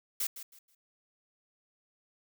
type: noise with echo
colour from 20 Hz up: blue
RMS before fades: -32 dBFS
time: 0.2-0.27 s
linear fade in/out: 5 ms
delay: 160 ms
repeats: 3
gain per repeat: -12 dB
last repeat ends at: 0.75 s
effects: none